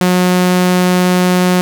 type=tone; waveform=sawtooth; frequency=181.1 Hz; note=F#3; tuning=37 cents flat; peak=-5 dBFS; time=0.01-1.61 s; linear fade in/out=0 ms; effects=none